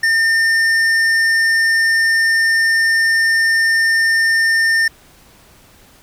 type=tone with hard clipping; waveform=sine; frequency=1810 Hz; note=A6; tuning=48 cents sharp; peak=-13 dBFS; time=0.03-4.88 s; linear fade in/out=5 ms; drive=9 dB; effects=pink hiss -47 dBFS RMS until 6.02 s